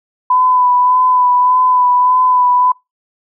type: tone with vibrato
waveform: sine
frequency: 1000 Hz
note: B5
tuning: 21 cents sharp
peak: -8 dBFS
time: 0.3-2.72 s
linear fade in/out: 5 ms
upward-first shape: sine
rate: 1.7 Hz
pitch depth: 21 cents each way
effects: noise-tail reverb RT60 0.2 s tail -24 dB re dry